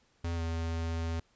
square tone with pitch glide, 84.5 to 82.52 Hz, E2 to E2, +43 to +2 cents, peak -32 dBFS, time 0.24-1.2 s, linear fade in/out 5 ms, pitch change -41 cents, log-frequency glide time 0.35-0.41 s, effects pink hiss -69 dBFS RMS until 1.35 s + resampled to 16000 Hz

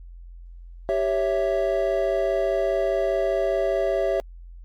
triangle chord, C# diminished, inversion second, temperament equal, 392 / 554.4 / 659.3 Hz, G4 / C#5 / E5, 0 / 0 / 0 cents, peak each -24 / -23 / -22 dBFS, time 0.89-4.2 s, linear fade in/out 0 ms, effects added 43 Hz sine -39 dBFS peak until 4.64 s + Opus 48 kbps

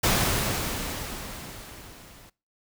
pink noise with level ramp, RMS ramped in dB -21 to -51 dBFS, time 0.03-2.3 s, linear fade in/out 10 ms, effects noise-tail reverb RT60 0.3 s tail -22 dB re dry

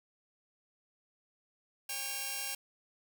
5% pulse tone cluster, 548 / 804 / 2245 / 2758 Hz, C#5 / G5 / C#7 / F7, -20 / +44 / +21 / -22 cents, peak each -37 / -30 / -35 / -29 dBFS, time 1.89-2.55 s, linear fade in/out 5 ms, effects none

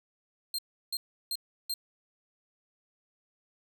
sawtooth tone bursts, 4186 Hz, C8, in tune, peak -28 dBFS, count 4, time 0.54-1.74 s, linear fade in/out 2 ms, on 45 ms, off 340 ms, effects none

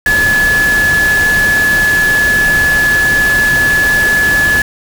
sine tone in noise, 1711 Hz, A6, 49 cents flat, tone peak -8 dBFS, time 0.06-4.62 s, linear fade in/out 2 ms, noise pink, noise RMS -19 dBFS, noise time 0.06-4.62 s, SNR +8 dB, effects none

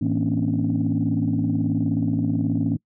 sine tone cluster, 108.9 / 163.5 / 231.4 / 267.6 / 286.4 Hz, A2 / E3 / A#3 / C4 / D4, -17 / -14 / -13 / +39 / -43 cents, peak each -25 dBFS, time 0.01-2.77 s, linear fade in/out 10 ms, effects noise-tail reverb RT60 0.1 s tail -26 dB re dry + tanh soft clip ceiling -12 dBFS

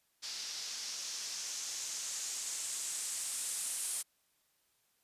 blue noise with low-pass filter sweep, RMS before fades -40 dBFS, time 0.22-4.03 s, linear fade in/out 20 ms, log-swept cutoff 5000 to 9400 Hz, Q 2.5, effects white hiss -75 dBFS RMS until 5.03 s + resampled to 32000 Hz

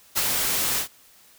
white noise with ADSR envelope, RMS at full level -21 dBFS, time 0.15-0.88 s, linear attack 28 ms, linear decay 31 ms, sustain -3 dB, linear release 96 ms, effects white hiss -54 dBFS RMS until 1.38 s

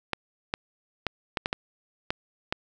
clicks, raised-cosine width 0.3 ms, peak -10 dBFS, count 8, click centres 0.133 / 0.539 / 1.067 / 1.372 / 1.459 / 1.529 / 2.105 / 2.525 s, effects none

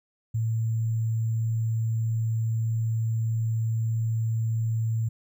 sine tone with sample-and-hold, 112.7 Hz, A2, 42 cents sharp, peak -23 dBFS, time 0.34-5.09 s, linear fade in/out 10 ms, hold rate 7350 Hz, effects none

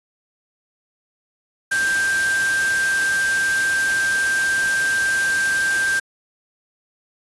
sine tone in noise, 1577 Hz, G6, 10 cents sharp, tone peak -17 dBFS, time 1.71-6 s, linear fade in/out 10 ms, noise white, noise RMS -27 dBFS, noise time 1.71-6 s, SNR +7 dB, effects resampled to 24000 Hz

